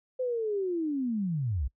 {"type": "linear sweep", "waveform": "sine", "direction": "down", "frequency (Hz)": [518, 55], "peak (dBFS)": -27, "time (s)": [0.19, 1.68], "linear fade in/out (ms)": 10, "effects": ["noise-tail reverb RT60 0.1 s tail -23 dB re dry"]}